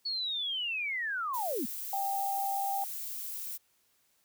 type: linear sweep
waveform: sine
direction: down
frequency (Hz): 4435 to 193.8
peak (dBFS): -31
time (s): 0.05-1.66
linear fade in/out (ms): 10
type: noise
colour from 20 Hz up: violet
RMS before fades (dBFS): -39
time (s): 1.33-3.58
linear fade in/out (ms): 20
type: tone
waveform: sine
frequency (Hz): 790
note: G5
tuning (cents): +13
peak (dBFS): -30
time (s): 1.93-2.84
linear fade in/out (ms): 2
effects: white hiss -71 dBFS RMS until 4.24 s